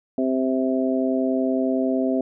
harmonic tone, 130.81 Hz, C3, in tune, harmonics 2 / 3 / 4 / 5, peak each -21 / -27 / -29 / -26 dBFS, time 0.18-2.21 s, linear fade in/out 2 ms, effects none

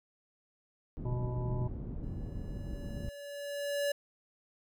pink low-pass noise, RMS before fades -39 dBFS, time 0.97-3.09 s, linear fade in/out 0 ms, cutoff 240 Hz, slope 12 dB/octave
harmonic tone, 123.47 Hz, B2, in tune, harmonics 1 / 3 / 5 / 7 / 8, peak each -33 / -43 / -47 / -50 / -51 dBFS, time 1.05-1.68 s, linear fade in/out 5 ms
square tone with exponential growth, 572 Hz, D5, 46 cents flat, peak -29 dBFS, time 2.03-3.92 s, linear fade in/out 5 ms, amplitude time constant 410 ms
effects none

